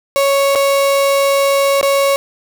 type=tone with dropouts; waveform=35% pulse; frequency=554.4 Hz; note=C#5; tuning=in tune; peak=-9 dBFS; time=0.16-2.16 s; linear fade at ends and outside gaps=0 ms; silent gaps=0.551-0.557 / 1.812-1.829 s; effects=none